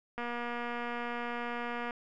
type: click train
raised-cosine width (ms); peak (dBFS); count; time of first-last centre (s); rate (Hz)
0.5; -23; 414; 0.18-1.908; 239
effects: none